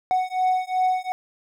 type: beating tone pair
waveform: triangle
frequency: 740 / 742.7 Hz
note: F#5 / F#5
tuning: 0 / +6 cents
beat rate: 2.7 Hz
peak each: -21 dBFS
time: 0.11-1.12 s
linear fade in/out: 0 ms
effects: none